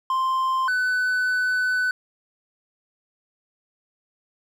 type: tone pair in turn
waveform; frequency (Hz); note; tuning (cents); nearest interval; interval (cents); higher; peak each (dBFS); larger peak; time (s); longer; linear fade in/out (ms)
triangle; 1046.5 / 1500.8; C6 / F#6; 0 / +24; tritone; 624; second; -18; neither; 0.1-0.68 / 0.68-1.91; second; 2
effects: none